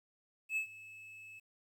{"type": "tone with ADSR envelope", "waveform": "triangle", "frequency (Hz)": 2600, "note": "E7", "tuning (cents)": -24, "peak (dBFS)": -29, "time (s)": [0.49, 1.4], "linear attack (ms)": 76, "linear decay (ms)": 97, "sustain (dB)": -19, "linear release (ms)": 15, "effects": ["11-bit"]}